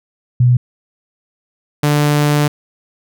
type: tone pair in turn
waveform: sine / sawtooth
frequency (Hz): 123.47 / 147.45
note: B2 / D3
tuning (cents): 0 / +7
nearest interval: minor third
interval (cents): 307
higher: second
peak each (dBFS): -7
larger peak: neither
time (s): 0.4-0.57 / 1.83-2.48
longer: second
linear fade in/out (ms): 5
effects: none